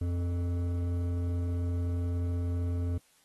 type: tone with hard clipping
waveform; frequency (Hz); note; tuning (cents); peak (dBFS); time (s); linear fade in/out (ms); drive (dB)
triangle; 87.31; F2; 0; -30; 0.01-2.98; 5; 14
effects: white hiss -65 dBFS RMS until 3.24 s + AAC 32 kbps